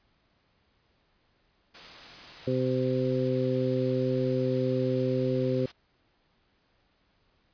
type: noise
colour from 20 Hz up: white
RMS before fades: -45 dBFS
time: 1.74-5.72 s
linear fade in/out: 10 ms
type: harmonic tone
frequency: 128.7 Hz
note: C3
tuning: 28 cents flat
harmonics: 1 / 2 / 3 / 4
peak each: -30 / -30 / -30 / -30 dBFS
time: 2.47-5.66 s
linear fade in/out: 5 ms
effects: pink hiss -69 dBFS RMS until 7.53 s + resampled to 11025 Hz